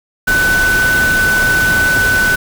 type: tone in noise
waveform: sine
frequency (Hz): 1500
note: F#6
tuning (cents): +23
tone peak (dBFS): -10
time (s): 0.27-2.36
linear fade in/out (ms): 10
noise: pink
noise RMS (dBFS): -19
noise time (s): 0.27-2.36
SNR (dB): +6
effects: none